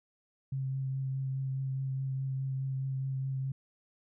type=tone with vibrato; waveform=sine; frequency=133.6 Hz; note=C3; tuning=36 cents sharp; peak=-31 dBFS; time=0.52-3.52 s; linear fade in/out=5 ms; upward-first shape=triangle; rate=4.8 Hz; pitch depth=17 cents each way; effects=none